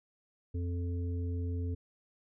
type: harmonic tone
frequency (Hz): 87.31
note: F2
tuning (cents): 0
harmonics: 1 / 3 / 5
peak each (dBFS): -32 / -42 / -46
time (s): 0.54-1.75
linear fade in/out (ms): 10
effects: none

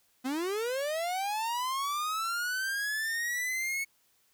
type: linear sweep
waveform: 45% pulse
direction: up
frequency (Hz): 246.9 to 2214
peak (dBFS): -30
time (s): 0.24-3.85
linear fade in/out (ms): 20
effects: white hiss -69 dBFS RMS until 4.33 s

